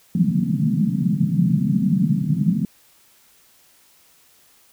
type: band-pass noise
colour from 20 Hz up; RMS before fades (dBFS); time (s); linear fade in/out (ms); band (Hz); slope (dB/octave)
pink; -19; 0.15-2.65; 2; 150 to 220; 48
effects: white hiss -55 dBFS RMS until 4.72 s